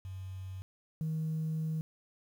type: tone pair in turn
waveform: sine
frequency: 94.3 / 158.19 Hz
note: F#2 / D#3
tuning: +33 / +29 cents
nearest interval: major sixth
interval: 896 cents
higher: second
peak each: -39 / -30 dBFS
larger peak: second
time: 0.05-0.62 / 1.01-1.81 s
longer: second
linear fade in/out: 0 ms
effects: tanh soft clip ceiling -28 dBFS + 10-bit